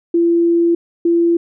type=tone pair in turn; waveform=sine; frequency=339.5 / 339.5 Hz; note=F4 / F4; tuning=-49 / -49 cents; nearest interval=unison; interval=0 cents; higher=neither; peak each=-10 dBFS; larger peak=neither; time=0.14-0.75 / 1.05-1.37 s; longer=first; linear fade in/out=5 ms; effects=none